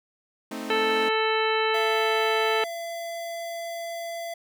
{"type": "chord", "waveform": "sawtooth", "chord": "A diminished", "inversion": "none", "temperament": "equal", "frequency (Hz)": [220, 261.6, 311.1], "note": ["A3", "C4", "Eb4"], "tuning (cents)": [0, 0, 0], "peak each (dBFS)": [-32, -32, -33], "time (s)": [0.51, 1.09], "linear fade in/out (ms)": 5}
{"type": "harmonic tone", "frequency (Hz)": 440, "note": "A4", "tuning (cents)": 0, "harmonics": [1, 2, 3, 4, 5, 6, 7, 9], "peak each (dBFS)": [-25, -28, -30, -31, -32, -33, -33, -35], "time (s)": [0.7, 2.64], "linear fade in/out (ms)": 2}
{"type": "tone", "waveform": "square", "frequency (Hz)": 676, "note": "E5", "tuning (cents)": 43, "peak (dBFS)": -32, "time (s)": [1.74, 4.34], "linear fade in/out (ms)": 5}
{"effects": []}